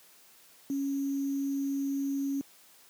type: tone with sample-and-hold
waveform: sine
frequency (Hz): 276.6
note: C#4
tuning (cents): -4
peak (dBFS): -28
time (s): 0.7-2.41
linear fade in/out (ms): 0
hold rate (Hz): 6300
effects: white hiss -58 dBFS RMS until 2.89 s + high-pass 150 Hz 12 dB/octave